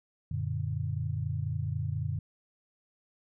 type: chord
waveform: sine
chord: Gb augmented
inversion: none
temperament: equal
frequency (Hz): 92.5 / 116.54 / 146.83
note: Gb2 / Bb2 / D3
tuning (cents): 0 / 0 / 0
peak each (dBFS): -34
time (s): 0.31-2.19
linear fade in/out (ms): 5
effects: none